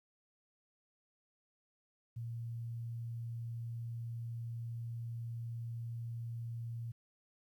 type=tone; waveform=sine; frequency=116.54 Hz; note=A#2; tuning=in tune; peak=-39 dBFS; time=2.16-6.92 s; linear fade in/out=10 ms; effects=12-bit